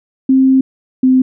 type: tone pair in turn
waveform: sine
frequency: 264.1 / 258.5 Hz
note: C4 / C4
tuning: +16 / -21 cents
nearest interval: unison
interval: 37 cents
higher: first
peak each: -6 dBFS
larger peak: neither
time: 0.29-0.61 / 1.03-1.22 s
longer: first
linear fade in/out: 5 ms
effects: none